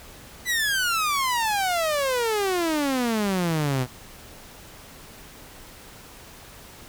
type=exponential sweep; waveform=sawtooth; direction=down; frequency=2016 to 122.5 Hz; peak=-18 dBFS; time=0.45-3.87 s; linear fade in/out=50 ms; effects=pink hiss -45 dBFS RMS until 6.88 s